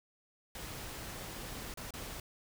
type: noise with dropouts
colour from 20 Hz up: pink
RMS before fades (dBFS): -44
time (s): 0.55-2.2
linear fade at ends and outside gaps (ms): 2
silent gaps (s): 1.74-1.773 / 1.907-1.937
effects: none